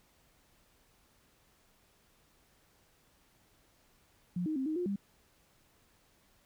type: tone with pitch steps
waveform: sine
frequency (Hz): 177.5 / 311.7 / 264.6 / 312.1 / 355.8 / 199.3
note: F3 / D#4 / C4 / D#4 / F4 / G3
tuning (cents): +28 / +3 / +20 / +5 / +32 / +29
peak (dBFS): -31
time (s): 4.36-4.96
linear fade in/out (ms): 5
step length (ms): 100
effects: pink hiss -68 dBFS RMS until 6.45 s